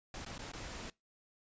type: noise with dropouts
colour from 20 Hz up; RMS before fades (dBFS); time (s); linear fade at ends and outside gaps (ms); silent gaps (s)
pink; -45; 0.14-0.9; 2; 0.249-0.262 / 0.38-0.391 / 0.518-0.534
effects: noise-tail reverb RT60 0.2 s tail -23 dB re dry + resampled to 16000 Hz